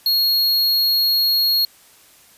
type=tone; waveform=square; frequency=4300 Hz; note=C8; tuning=47 cents sharp; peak=-15 dBFS; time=0.06-1.65 s; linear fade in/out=2 ms; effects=white hiss -50 dBFS RMS until 2.37 s + resampled to 32000 Hz